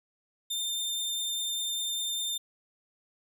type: tone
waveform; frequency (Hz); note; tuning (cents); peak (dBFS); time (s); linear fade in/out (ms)
sawtooth; 3605; A7; +41; -27; 0.5-2.38; 10
effects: none